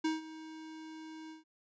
square tone with ADSR envelope, 316.5 Hz, D#4, 30 cents sharp, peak -29 dBFS, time 0.04-1.44 s, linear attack 9 ms, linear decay 160 ms, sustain -17 dB, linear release 140 ms, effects resampled to 16000 Hz

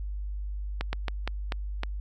slowing click train, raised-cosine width 0.3 ms, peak -14 dBFS, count 6, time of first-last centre 0.81-1.834 s, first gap 120 ms, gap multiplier 1.27, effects added 50 Hz sine -31 dBFS peak until 2 s

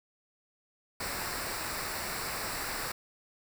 pink noise with comb filter, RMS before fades -36 dBFS, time 1-2.92 s, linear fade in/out 5 ms, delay 0.31 ms, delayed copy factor -0.65, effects none

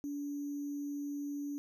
sine tone with sample-and-hold, 287.5 Hz, D4, 37 cents flat, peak -36 dBFS, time 0.04-1.58 s, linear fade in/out 0 ms, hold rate 6300 Hz, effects none

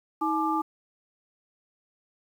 sine tone cluster, 318.4 / 856 / 1187 Hz, D#4 / A5 / D6, +40 / -48 / +18 cents, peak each -28 dBFS, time 0.21-0.62 s, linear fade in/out 10 ms, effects 9-bit

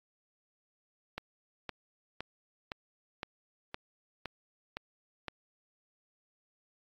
click train, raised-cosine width 0.3 ms, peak -21 dBFS, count 9, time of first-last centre 1.18-5.283 s, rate 1.95 Hz, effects AAC 48 kbps

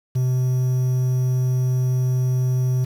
triangle tone with quantisation, 127.7 Hz, C3, 42 cents flat, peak -15 dBFS, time 0.15-2.85 s, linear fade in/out 10 ms, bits 7, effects none

